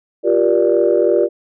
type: chord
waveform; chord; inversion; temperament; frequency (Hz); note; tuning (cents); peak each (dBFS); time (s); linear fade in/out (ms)
sine; G minor seventh; third; equal with one note detuned; 349.2 / 392 / 475.7 / 587.3; F4 / G4 / Bb4 / D5; 0 / 0 / +35 / 0; -16; 0.23-1.29; 50
effects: tanh soft clip ceiling -2 dBFS